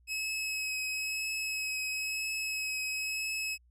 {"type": "tone with vibrato", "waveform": "sawtooth", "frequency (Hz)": 2565, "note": "E7", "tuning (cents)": -48, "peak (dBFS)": -29, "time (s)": [0.07, 3.58], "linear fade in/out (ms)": 50, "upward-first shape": "triangle", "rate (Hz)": 1, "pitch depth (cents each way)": 15, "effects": ["added 60 Hz sine -61 dBFS peak until 3.7 s", "low-pass 12000 Hz 12 dB/octave"]}